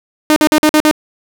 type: tone bursts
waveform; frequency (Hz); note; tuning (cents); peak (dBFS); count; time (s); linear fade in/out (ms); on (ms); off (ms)
sawtooth; 305.7; D#4; -30; -3; 6; 0.3-0.912; 0; 62; 48
effects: none